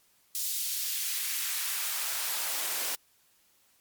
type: noise with high-pass filter sweep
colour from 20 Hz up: white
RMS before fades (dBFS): -32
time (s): 0.35-2.95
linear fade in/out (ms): 0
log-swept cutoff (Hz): 4900 to 360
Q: 0.86
effects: white hiss -66 dBFS RMS until 3.8 s + MP3 96 kbps